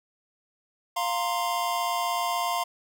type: chord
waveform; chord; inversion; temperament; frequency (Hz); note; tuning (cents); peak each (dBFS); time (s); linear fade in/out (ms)
square; F suspended fourth; none; just; 698.5 / 931.3 / 1047.7; F5 / Bb5 / C6; 0 / -2 / +2; -30 / -32 / -30; 0.96-2.64; 10
effects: none